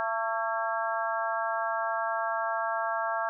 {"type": "harmonic tone with a mistuned harmonic", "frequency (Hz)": 224.6, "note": "A3", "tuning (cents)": 36, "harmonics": [3, 4, 5, 6, 7], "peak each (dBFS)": [-32, -33, -34, -35, -35], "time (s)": [0, 3.29], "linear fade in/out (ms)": 0, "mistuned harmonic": 7, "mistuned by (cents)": 53, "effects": []}